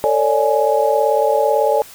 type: tone cluster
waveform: sine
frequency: 447.3 / 555 / 593 / 837 Hz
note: A4 / C#5 / D5 / G#5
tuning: +28 / +2 / +17 / +13 cents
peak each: -18 dBFS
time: 0.04-1.82 s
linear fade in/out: 0 ms
effects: white hiss -40 dBFS RMS until 1.94 s